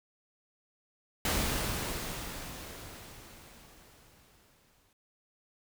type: noise with exponential decay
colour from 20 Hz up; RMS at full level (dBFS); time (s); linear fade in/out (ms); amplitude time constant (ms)
pink; -29; 1.25-4.93; 2; 800
effects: none